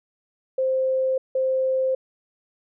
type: tone pair in turn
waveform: sine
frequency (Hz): 523.3 / 523.3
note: C5 / C5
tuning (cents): 0 / 0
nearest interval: unison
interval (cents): 0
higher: neither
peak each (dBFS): -19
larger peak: neither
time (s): 0.58-1.18 / 1.35-1.95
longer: neither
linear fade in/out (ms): 5
effects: none